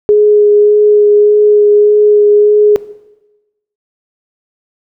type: tone with vibrato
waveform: sine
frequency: 417.2 Hz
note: G#4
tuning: 8 cents sharp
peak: -3 dBFS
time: 0.09-2.76 s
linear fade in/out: 0 ms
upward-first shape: sine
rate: 1.7 Hz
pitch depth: 10 cents each way
effects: noise-tail reverb RT60 1.0 s tail -17 dB re dry